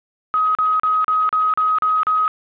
sine tone bursts, 1263 Hz, D#6, 26 cents sharp, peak -14 dBFS, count 8, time 0.34-2.279 s, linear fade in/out 0 ms, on 210 ms, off 37 ms, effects resampled to 8000 Hz + 7-bit

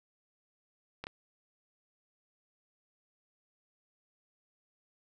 clicks, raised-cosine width 0.3 ms, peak -23 dBFS, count 2, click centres 1.04 / 1.069 s, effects none

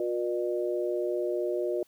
sine tone cluster, 359.3 / 479.4 / 604 Hz, F4 / A#4 / D5, +49 / +48 / +48 cents, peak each -29 / -34 / -32 dBFS, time 0-1.83 s, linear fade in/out 2 ms, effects white hiss -65 dBFS RMS until 1.87 s

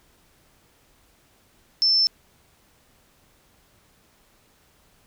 sine tone, 5310 Hz, E8, 12 cents sharp, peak -16 dBFS, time 1.82-2.07 s, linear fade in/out 0 ms, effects pink hiss -60 dBFS RMS until 5.06 s

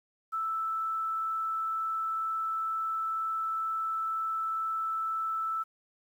sine tone with frequency modulation, 1318.5 Hz, E6, in tune, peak -29 dBFS, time 0.32-5.64 s, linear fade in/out 20 ms, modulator 22.1 Hz, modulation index 0.22, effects 10-bit

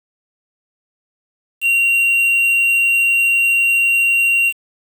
triangle tone with quantisation, 2756 Hz, F7, 24 cents flat, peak -10 dBFS, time 1.61-4.53 s, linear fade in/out 50 ms, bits 5, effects none

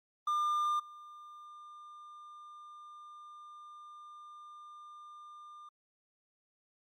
triangle tone with level steps, 1200 Hz, D6, 37 cents sharp, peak -27 / -47 dBFS, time 0.27-5.69 s, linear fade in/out 5 ms, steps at 0.79 s, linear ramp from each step 10 ms, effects Opus 32 kbps

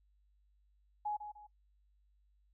sine tone with echo, 837 Hz, G#5, 13 cents sharp, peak -34 dBFS, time 1.05-1.17 s, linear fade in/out 10 ms, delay 150 ms, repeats 2, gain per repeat -9 dB, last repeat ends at 1.47 s, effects noise-tail reverb RT60 0.1 s tail -18 dB re dry + added 50 Hz sine -68 dBFS peak until 2.53 s

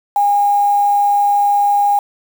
sine tone with quantisation, 814 Hz, G#5, 35 cents flat, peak -10 dBFS, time 0.16-1.99 s, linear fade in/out 2 ms, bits 5, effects none

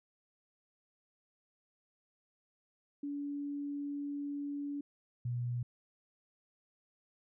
sine tone pair in turn, 286.3 / 121.49 Hz, D4 / B2, -44 / -28 cents, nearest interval octave + minor third, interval 1484 cents, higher first, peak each -36 / -33 dBFS, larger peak second, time 3.03-4.81 / 5.25-5.63 s, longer first, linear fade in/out 5 ms, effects none

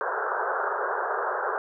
white band-pass noise, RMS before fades -28 dBFS, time 0.01-1.58 s, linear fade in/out 0 ms, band 380 to 1600 Hz, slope 96 dB/octave, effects none

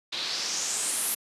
white noise with low-pass filter sweep, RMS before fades -30 dBFS, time 0.12-1.15 s, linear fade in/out 10 ms, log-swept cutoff 3700 to 12000 Hz, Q 3.8, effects high-pass 200 Hz 12 dB/octave + resampled to 32000 Hz

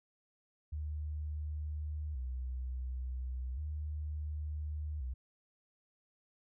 sine tone with vibrato, 69.3 Hz, C#2, in tune, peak -36 dBFS, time 0.72-5.14 s, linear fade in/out 10 ms, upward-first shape square, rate 0.35 Hz, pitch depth 150 cents each way, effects none

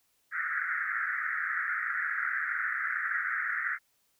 white band-pass noise, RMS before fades -32 dBFS, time 0.31-3.79 s, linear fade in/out 50 ms, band 1300 to 2000 Hz, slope 96 dB/octave, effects white hiss -72 dBFS RMS until 4.19 s

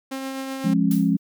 sawtooth tone with tremolo, 267.1 Hz, C4, 36 cents sharp, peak -23 dBFS, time 0.11-0.74 s, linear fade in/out 10 ms, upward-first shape triangle, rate 7.9 Hz, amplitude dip 30%
sine chord, Db major, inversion first, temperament equal with one note detuned, 174.61 / 207.7 / 272.1 Hz, F3 / Ab3 / Db4, 0 / 0 / -32 cents, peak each -21 dBFS, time 0.64-1.17 s, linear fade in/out 10 ms
blue noise with exponential decay, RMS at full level -31 dBFS, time 0.91-1.19 s, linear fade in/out 2 ms, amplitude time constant 59 ms
effects none

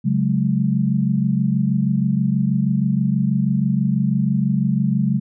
sine chord, C# suspended fourth, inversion none, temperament equal with one note detuned, 138.59 / 185 / 211.2 Hz, C#3 / F#3 / G#3, 0 / 0 / +29 cents, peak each -20 dBFS, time 0.04-5.2 s, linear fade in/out 20 ms, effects none

